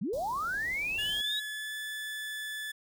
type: linear sweep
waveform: sine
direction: up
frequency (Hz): 153.2 to 3873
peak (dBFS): -30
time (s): 0.01-1.4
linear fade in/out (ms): 10
type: band-stop noise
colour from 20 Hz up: pink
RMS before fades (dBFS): -48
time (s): 0.13-1.21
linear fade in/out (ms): 2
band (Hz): 980 to 3700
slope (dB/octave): 48
type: tone with pitch glide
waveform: 30% pulse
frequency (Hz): 1710 to 1733.9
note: A6 to A6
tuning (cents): -50 to -26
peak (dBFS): -33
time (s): 0.98-2.72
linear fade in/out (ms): 10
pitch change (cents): +24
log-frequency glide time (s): 1.37-1.75
effects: none